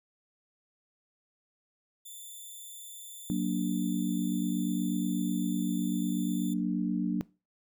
5% pulse tone, 3534 Hz, A7, 7 cents sharp, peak -36 dBFS, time 2.05-6.54 s, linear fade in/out 10 ms
sine chord, Gb augmented, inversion none, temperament equal, 185 / 233.1 / 293.7 Hz, Gb3 / Bb3 / D4, 0 / 0 / 0 cents, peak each -30 / -32 / -32 dBFS, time 3.3-7.21 s, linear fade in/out 0 ms
effects noise-tail reverb RT60 0.3 s tail -21 dB re dry

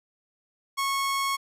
sawtooth tone, 1098 Hz, C#6, 17 cents flat, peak -21 dBFS, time 0.77-1.37 s, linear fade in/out 20 ms, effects resampled to 32000 Hz

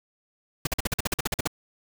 pink noise bursts, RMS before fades -25 dBFS, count 13, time 0.65-1.475 s, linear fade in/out 5 ms, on 21 ms, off 46 ms, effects none

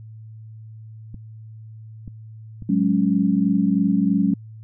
clicks, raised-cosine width 5 ms, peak -22 dBFS, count 3, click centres 1.144 / 2.078 / 2.623 s
sine chord, F# suspended second, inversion none, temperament just, 185 / 208.1 / 277.5 Hz, F#3 / G#3 / C#4, 0 / +4 / +2 cents, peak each -20 / -20 / -21 dBFS, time 2.69-4.34 s, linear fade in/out 5 ms
effects added 110 Hz sine -37 dBFS peak until 4.63 s

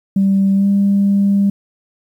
sine tone with pitch glide, 195.1 to 199.31 Hz, G3 to G3, -8 to +29 cents, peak -9 dBFS, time 0.16-1.5 s, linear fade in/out 5 ms, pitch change +37 cents, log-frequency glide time 0.54-0.67 s, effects tanh soft clip ceiling -6 dBFS + 8-bit

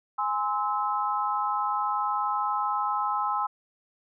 sine chord, Ab augmented, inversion none, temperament just, 830.6 / 1038.3 / 1297.8 Hz, Ab5 / C6 / E6, 0 / -14 / -27 cents, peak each -29 dBFS, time 0.18-3.47 s, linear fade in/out 10 ms, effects none

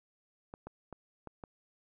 clicks, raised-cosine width 1 ms, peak -30 dBFS, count 5, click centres 0.539 / 0.67 / 0.927 / 1.273 / 1.438 s, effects none

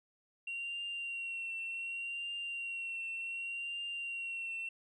sine tone with vibrato, 2747 Hz, F7, 29 cents flat, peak -36 dBFS, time 0.47-4.69 s, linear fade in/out 5 ms, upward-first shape triangle, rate 0.67 Hz, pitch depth 33 cents each way, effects tanh soft clip ceiling -34 dBFS

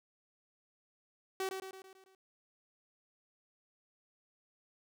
sawtooth tone with echo, 380.9 Hz, G4, 50 cents flat, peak -30 dBFS, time 1.4-1.49 s, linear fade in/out 2 ms, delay 110 ms, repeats 6, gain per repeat -5 dB, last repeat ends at 2.15 s, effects none

